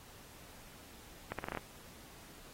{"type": "accelerating click train", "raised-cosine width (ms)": 0.5, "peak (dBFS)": -23, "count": 7, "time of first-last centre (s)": [1.32, 1.573], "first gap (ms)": 67, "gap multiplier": 0.81, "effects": ["pink hiss -56 dBFS RMS until 2.53 s", "AAC 48 kbps"]}